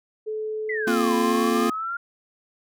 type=tone; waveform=sine; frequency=432.4 Hz; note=A4; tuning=30 cents flat; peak=-26 dBFS; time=0.26-1.7 s; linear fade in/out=20 ms
type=exponential two-way sweep; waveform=sine; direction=down then up; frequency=2059 to 987.8 to 1411 Hz; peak=-26 dBFS; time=0.69-1.97 s; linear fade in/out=5 ms; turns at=1.14 s
type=chord; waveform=square; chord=Bb suspended second; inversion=none; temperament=just; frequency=233.1 / 262.2 / 349.6 Hz; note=Bb3 / C4 / F4; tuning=0 / +4 / +2 cents; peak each=-24 / -28 / -26 dBFS; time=0.87-1.7 s; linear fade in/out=5 ms
effects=none